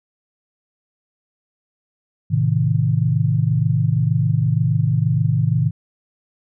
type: chord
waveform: sine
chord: A diminished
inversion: none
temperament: just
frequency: 110 / 132 / 158.4 Hz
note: A2 / C3 / Eb3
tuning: 0 / +16 / +31 cents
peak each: -19 dBFS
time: 2.3-5.71 s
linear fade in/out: 20 ms
effects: none